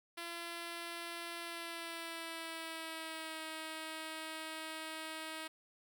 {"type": "tone with pitch glide", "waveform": "5% pulse", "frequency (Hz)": [340, 317.2], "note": ["F4", "D#4"], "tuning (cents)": [-46, 33], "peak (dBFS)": -31, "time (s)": [0.17, 5.48], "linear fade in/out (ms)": 10, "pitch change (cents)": -121, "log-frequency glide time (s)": [1.4, 3.44], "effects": []}